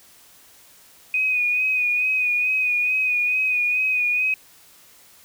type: tone with vibrato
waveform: sine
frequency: 2489 Hz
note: D#7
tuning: in tune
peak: -18 dBFS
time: 1.14-4.34 s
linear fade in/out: 2 ms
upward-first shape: sine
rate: 2.3 Hz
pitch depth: 34 cents each way
effects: white hiss -51 dBFS RMS until 5.24 s